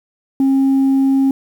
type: tone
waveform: sine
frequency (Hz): 269.8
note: C#4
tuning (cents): -47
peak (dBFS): -8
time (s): 0.4-1.31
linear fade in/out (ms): 2
effects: tanh soft clip ceiling -9 dBFS + 7-bit